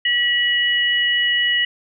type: tone pair together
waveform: sine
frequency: 1933 / 2926 Hz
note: B6 / F#7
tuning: -38 / -20 cents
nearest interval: perfect fifth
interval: 718 cents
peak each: -18 dBFS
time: 0.05-1.65 s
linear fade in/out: 5 ms
effects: none